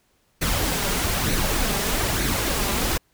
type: noise with flanger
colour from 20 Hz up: pink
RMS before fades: -23 dBFS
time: 0.41-2.98 s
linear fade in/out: 10 ms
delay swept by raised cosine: 0.48 to 5.08 ms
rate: 1.1 Hz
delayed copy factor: +0.5
effects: pink hiss -65 dBFS RMS until 3.13 s